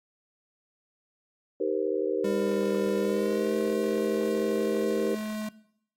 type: chord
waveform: sine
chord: C minor seventh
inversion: first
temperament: just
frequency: 314 / 392.4 / 470.9 / 523.3 Hz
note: Eb4 / G4 / Bb4 / C5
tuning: +16 / +2 / +18 / 0 cents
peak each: -33 / -29 / -29 / -33 dBFS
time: 1.6-5.15 s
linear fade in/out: 5 ms
type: tone with pitch glide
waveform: square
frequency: 200 to 214.4 Hz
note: G3 to A3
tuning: +35 to -45 cents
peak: -31 dBFS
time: 2.24-5.49 s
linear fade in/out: 5 ms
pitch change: +120 cents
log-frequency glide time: 2.99-3.53 s
effects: noise-tail reverb RT60 0.7 s tail -19 dB re dry + AAC 64 kbps